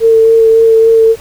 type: tone with vibrato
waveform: sine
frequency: 450.4 Hz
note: A4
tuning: 40 cents sharp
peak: -3 dBFS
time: 0-1.16 s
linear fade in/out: 50 ms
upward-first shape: sine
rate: 3.6 Hz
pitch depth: 14 cents each way
effects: pink hiss -35 dBFS RMS until 1.2 s